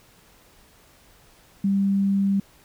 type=tone; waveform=sine; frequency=197.1 Hz; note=G3; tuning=10 cents sharp; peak=-18 dBFS; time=1.64-2.4 s; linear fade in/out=5 ms; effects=pink hiss -55 dBFS RMS until 2.64 s